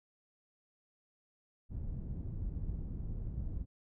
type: low-pass noise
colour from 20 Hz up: pink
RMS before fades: -39 dBFS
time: 1.69-3.66 s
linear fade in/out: 50 ms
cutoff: 150 Hz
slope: 12 dB/octave
effects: none